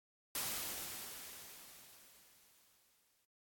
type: noise with exponential decay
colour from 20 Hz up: white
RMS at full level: -38 dBFS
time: 0.35-3.25 s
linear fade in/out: 2 ms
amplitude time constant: 630 ms
effects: AAC 64 kbps